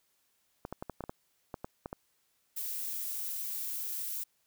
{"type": "clicks", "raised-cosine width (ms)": 1, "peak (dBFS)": -24, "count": 11, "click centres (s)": [0.651, 0.726, 0.825, 0.897, 1.007, 1.039, 1.095, 1.542, 1.645, 1.859, 1.929]}
{"type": "noise", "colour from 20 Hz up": "violet", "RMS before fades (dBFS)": -37, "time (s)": [2.56, 4.24], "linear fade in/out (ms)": 10}
{"effects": ["white hiss -74 dBFS RMS until 4.46 s"]}